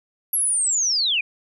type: linear sweep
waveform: sine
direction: down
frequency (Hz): 11480 to 2349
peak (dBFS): -18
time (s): 0.33-1.21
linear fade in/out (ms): 5
effects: none